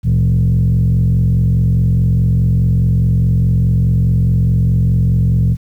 sine tone with frequency modulation, 116.54 Hz, A#2, in tune, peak -8 dBFS, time 0.03-5.57 s, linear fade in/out 50 ms, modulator 44.8 Hz, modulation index 1.1, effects tanh soft clip ceiling -6 dBFS + 8-bit

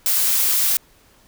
blue noise, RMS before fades -18 dBFS, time 0.06-0.77 s, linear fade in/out 0 ms, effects pink hiss -54 dBFS RMS until 1.27 s

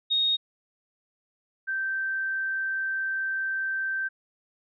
sine tone pair in turn, 3729 / 1558.8 Hz, A#7 / G6, 0 / -10 cents, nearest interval octave + minor third, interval 1510 cents, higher first, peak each -21 / -26 dBFS, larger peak first, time 0.1-0.37 / 1.67-4.09 s, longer second, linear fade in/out 20 ms, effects none

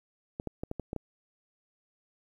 clicks, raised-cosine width 2 ms, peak -21 dBFS, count 7, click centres 0.399 / 0.473 / 0.635 / 0.714 / 0.797 / 0.931 / 0.963 s, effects 10-bit

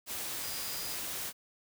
sine tone in noise, 4910 Hz, D#8, 24 cents flat, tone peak -44 dBFS, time 0.4-0.98 s, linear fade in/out 50 ms, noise white, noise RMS -38 dBFS, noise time 0.06-1.33 s, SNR -9 dB, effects none

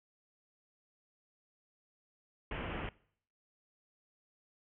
pink low-pass noise, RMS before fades -40 dBFS, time 2.51-2.89 s, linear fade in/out 2 ms, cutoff 3100 Hz, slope 96 dB/octave, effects noise-tail reverb RT60 0.6 s tail -22 dB re dry

